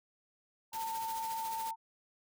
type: tone with vibrato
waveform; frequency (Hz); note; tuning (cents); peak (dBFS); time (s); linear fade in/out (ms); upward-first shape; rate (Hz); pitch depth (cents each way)
sine; 900; A5; +39; -35; 0.72-1.76; 50; triangle; 14; 11
type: noise with tremolo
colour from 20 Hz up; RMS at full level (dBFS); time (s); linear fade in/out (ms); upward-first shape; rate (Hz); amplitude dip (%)
white; -44; 0.73-1.71; 2; sine; 14; 50
effects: none